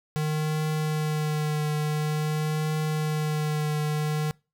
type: tone with vibrato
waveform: square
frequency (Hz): 152.9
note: D#3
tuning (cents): -30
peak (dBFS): -25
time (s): 0.16-4.31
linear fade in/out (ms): 0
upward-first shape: triangle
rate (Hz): 0.48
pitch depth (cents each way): 22
effects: noise-tail reverb RT60 0.3 s tail -25 dB re dry